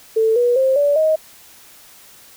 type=tone with pitch steps; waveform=sine; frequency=444.3 / 484.5 / 528.4 / 576.2 / 628.3 Hz; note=A4 / B4 / C5 / D5 / D#5; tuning=+17 / -33 / +17 / -33 / +17 cents; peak=-12 dBFS; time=0.16-1.16 s; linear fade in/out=10 ms; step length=200 ms; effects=white hiss -45 dBFS RMS until 2.36 s